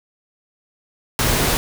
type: noise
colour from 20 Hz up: pink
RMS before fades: -18 dBFS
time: 1.19-1.57 s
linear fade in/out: 0 ms
effects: none